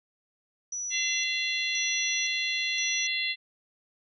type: tone with tremolo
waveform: sine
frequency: 5900 Hz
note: F#8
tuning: 6 cents flat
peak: -31 dBFS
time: 0.72-3.07 s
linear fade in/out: 5 ms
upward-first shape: square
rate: 0.97 Hz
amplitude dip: 75%
type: harmonic tone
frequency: 684 Hz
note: F5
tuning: 36 cents flat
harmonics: 3 / 4 / 5 / 6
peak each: -31 / -32 / -33 / -34 dBFS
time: 0.9-3.36 s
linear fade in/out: 50 ms
effects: none